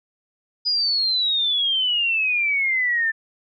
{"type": "exponential sweep", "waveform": "sine", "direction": "down", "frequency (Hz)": [4978, 1770], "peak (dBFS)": -18, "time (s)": [0.65, 3.12], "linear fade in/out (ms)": 20, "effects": []}